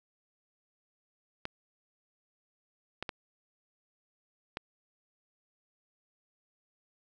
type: clicks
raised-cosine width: 0.3 ms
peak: -19 dBFS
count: 4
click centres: 1.454 / 3.026 / 3.092 / 4.571 s
effects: none